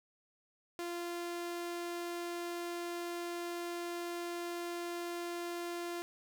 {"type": "tone", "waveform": "sawtooth", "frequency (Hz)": 346, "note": "F4", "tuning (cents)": -16, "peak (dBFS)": -34, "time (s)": [0.79, 6.02], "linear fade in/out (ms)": 0, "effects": []}